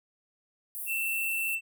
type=high-pass noise; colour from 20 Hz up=pink; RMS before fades=-37 dBFS; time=0.75-1.55 s; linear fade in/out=0 ms; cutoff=9700 Hz; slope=48 dB/octave
type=tone; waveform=triangle; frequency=2675 Hz; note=E7; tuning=25 cents sharp; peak=-27 dBFS; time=0.86-1.61 s; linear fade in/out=50 ms
effects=none